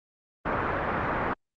white low-pass noise, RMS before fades -28 dBFS, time 0.45-1.34 s, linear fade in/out 10 ms, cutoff 1600 Hz, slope 24 dB/octave, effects Opus 24 kbps

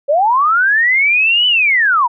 sine linear two-way sweep, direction up then down, 537 to 3014 to 898 Hz, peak -9 dBFS, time 0.08-2.08 s, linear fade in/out 20 ms, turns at 1.47 s, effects none

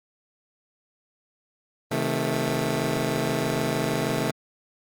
15% pulse chord, A diminished, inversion first, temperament just, 132 / 158.4 / 220 Hz, C3 / Eb3 / A3, +16 / +31 / 0 cents, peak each -22 dBFS, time 1.91-4.31 s, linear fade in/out 5 ms, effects Opus 32 kbps

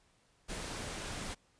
pink noise, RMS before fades -41 dBFS, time 0.48-1.35 s, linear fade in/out 20 ms, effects pink hiss -70 dBFS RMS until 1.59 s + resampled to 22050 Hz

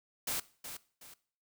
white noise with echo, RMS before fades -35 dBFS, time 0.27-0.4 s, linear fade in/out 5 ms, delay 370 ms, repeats 2, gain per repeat -9 dB, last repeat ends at 1.14 s, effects noise-tail reverb RT60 0.5 s tail -20 dB re dry

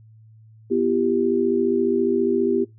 sine chord, E minor, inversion second, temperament equal with one note detuned, 246.9 / 337.3 / 392 Hz, B3 / E4 / G4, 0 / +40 / 0 cents, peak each -23 / -23 / -20 dBFS, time 0.7-2.65 s, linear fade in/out 20 ms, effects noise-tail reverb RT60 0.2 s tail -21 dB re dry + added 110 Hz sine -46 dBFS peak until 2.78 s

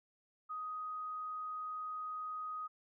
sine tone, 1251 Hz, D#6, 9 cents sharp, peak -39 dBFS, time 0.49-2.68 s, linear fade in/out 20 ms, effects none

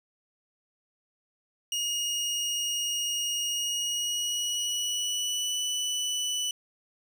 25% pulse tone with pitch glide, 2866 to 2976 Hz, F7 to F#7, +44 to +9 cents, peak -24 dBFS, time 1.72-6.51 s, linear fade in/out 2 ms, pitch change +65 cents, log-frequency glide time 3.47-5.6 s, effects none

